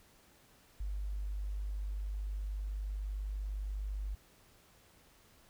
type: tone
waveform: sine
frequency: 50.1 Hz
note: G1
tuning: 38 cents sharp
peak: -35 dBFS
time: 0.8-4.15 s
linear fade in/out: 5 ms
effects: pink hiss -64 dBFS RMS until 5.49 s